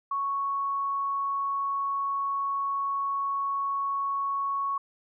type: tone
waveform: sine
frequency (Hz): 1108.7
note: C#6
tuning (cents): 0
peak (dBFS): -26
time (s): 0.11-4.78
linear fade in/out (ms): 5
effects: none